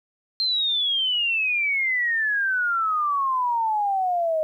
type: exponential sweep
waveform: sine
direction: down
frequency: 4186 to 618 Hz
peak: -20 dBFS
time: 0.4-4.43 s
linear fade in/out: 0 ms
effects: 10-bit

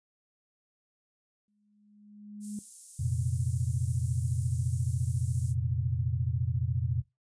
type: tone with exponential growth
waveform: sine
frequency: 207.7 Hz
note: G#3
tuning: in tune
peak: -33 dBFS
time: 1.48-2.59 s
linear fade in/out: 2 ms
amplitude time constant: 240 ms
type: high-pass noise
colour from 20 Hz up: pink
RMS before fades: -46 dBFS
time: 2.4-5.55 s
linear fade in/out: 50 ms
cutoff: 8000 Hz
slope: 24 dB/octave
type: chord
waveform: sine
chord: F suspended fourth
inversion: none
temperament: equal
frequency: 87.31 / 116.54 / 130.81 Hz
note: F2 / Bb2 / C3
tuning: 0 / 0 / 0 cents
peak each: -32 / -31 / -32 dBFS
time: 2.99-7.02 s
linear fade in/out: 10 ms
effects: noise-tail reverb RT60 0.2 s tail -20 dB re dry + resampled to 22050 Hz

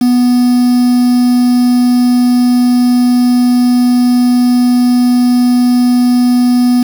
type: tone with quantisation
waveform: triangle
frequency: 246.4 Hz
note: B3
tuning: 4 cents flat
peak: -4 dBFS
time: 0.01-6.83 s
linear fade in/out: 5 ms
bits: 4
effects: none

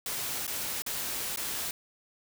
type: noise with dropouts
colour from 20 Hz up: white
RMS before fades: -34 dBFS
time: 0.06-1.71 s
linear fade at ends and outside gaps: 2 ms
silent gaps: 0.468-0.477 / 0.821-0.863 / 1.361-1.372 s
effects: none

